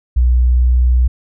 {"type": "tone with pitch glide", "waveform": "sine", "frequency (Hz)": [61.4, 61.83], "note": ["B1", "B1"], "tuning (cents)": [-9, 3], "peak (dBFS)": -8, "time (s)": [0.16, 1.08], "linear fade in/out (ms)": 10, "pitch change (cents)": 12, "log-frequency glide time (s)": [0.38, 0.71], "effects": []}